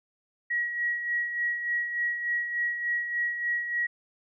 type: tone with tremolo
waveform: sine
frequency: 1910 Hz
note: A#6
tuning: 42 cents sharp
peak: -24 dBFS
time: 0.5-3.87 s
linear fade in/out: 10 ms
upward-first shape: sine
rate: 3.4 Hz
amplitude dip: 55%
effects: none